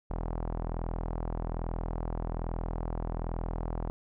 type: tone with low-pass filter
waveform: sawtooth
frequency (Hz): 41.2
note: E1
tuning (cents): 0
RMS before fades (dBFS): -34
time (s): 0.1-3.9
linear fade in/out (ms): 0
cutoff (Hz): 900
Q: 1.8
effects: none